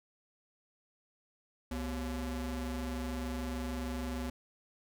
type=ring-modulated tone; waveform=45% pulse; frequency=156.3 Hz; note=D#3; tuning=8 cents sharp; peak=-32 dBFS; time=1.71-4.3 s; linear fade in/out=5 ms; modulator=89.8 Hz; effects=none